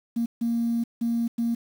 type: tone bursts at uneven times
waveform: sine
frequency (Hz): 233.1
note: A#3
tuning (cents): 0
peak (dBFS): -21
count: 4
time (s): 0.16-0.26 / 0.41-0.84 / 1.01-1.28 / 1.38-1.55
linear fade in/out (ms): 10
effects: tanh soft clip ceiling -18 dBFS + 8-bit